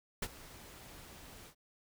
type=noise with ADSR envelope; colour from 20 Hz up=pink; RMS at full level=-35 dBFS; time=0.22-1.55 s; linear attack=6 ms; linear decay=46 ms; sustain=-18 dB; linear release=83 ms; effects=none